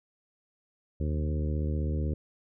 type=harmonic tone with a mistuned harmonic; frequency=75.9 Hz; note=D#2; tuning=42 cents flat; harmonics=1 / 2 / 3 / 4 / 5 / 6 / 7; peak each=-28 / -34 / -38 / -40 / -42 / -44 / -45 dBFS; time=1-2.14 s; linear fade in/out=5 ms; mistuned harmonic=1; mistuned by=+36 cents; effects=none